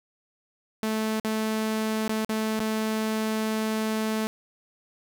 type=tone with dropouts; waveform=sawtooth; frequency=218.5 Hz; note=A3; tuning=12 cents flat; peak=-21 dBFS; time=0.83-4.27 s; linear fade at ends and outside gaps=0 ms; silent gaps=1.198-1.248 / 2.08-2.094 / 2.247-2.293 / 2.594-2.603 s; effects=none